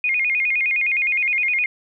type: tone with vibrato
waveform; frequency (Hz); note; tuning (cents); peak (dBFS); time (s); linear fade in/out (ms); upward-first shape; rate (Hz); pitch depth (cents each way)
sine; 2293; D7; -42; -17; 0.04-1.66; 2; square; 9.7; 130
effects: none